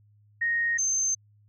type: tone pair in turn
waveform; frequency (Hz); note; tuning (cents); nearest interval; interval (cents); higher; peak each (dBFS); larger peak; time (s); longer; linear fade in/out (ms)
sine; 1864.7 / 6272; A#6 / G8; 0 / 0; octave + major sixth; 2100; second; -23; neither; 0.41-0.78 / 0.78-1.15; neither; 10
effects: added 104 Hz sine -57 dBFS peak until 1.48 s